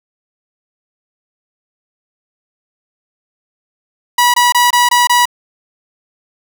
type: tone bursts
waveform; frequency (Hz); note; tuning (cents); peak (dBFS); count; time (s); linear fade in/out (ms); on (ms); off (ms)
sawtooth; 972; B5; -28; -4; 6; 4.18-5.255; 5; 160; 23
effects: none